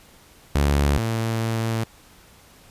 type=tone pair in turn; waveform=sawtooth; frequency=71.5 / 113.14 Hz; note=D2 / A2; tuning=-46 / +49 cents; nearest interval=minor sixth; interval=795 cents; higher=second; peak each=-13 / -18 dBFS; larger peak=first; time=0.55-0.98 / 0.98-1.84 s; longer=second; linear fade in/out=5 ms; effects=pink hiss -51 dBFS RMS until 2.7 s + resampled to 32000 Hz